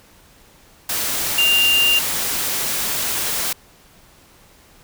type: tone in noise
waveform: sine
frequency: 2794 Hz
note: F7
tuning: in tune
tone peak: -13 dBFS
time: 1.38-1.99 s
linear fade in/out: 5 ms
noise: white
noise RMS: -22 dBFS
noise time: 0.89-3.53 s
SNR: +6 dB
effects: pink hiss -50 dBFS RMS until 4.83 s